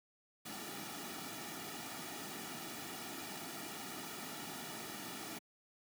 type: noise with comb filter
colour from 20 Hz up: pink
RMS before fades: -45 dBFS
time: 0.45-5.39 s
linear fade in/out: 10 ms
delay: 1.9 ms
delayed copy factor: -0.65
effects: high-pass 200 Hz 12 dB/octave